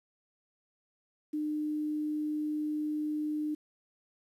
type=tone with quantisation; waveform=sine; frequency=302.6 Hz; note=D#4; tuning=48 cents flat; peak=-30 dBFS; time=1.33-3.55 s; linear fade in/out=10 ms; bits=10; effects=resampled to 32000 Hz